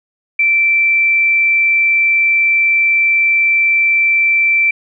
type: tone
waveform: sine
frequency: 2338 Hz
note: D7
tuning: 8 cents flat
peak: -9 dBFS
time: 0.39-4.71 s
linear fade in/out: 5 ms
effects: none